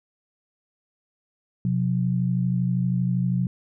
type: tone pair together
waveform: sine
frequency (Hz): 127.56 / 180.2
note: C3 / F#3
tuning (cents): -44 / -45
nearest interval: tritone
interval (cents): 599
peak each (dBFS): -23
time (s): 1.65-3.47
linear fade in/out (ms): 2
effects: none